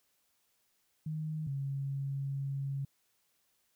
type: tone pair in turn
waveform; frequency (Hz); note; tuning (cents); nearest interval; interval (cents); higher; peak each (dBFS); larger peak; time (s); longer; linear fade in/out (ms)
sine; 155.56 / 137.92; D#3 / C#3; 0 / -8; major second; 208; first; -34 / -33; second; 1.06-1.47 / 1.47-2.85; second; 5
effects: white hiss -75 dBFS RMS until 3.75 s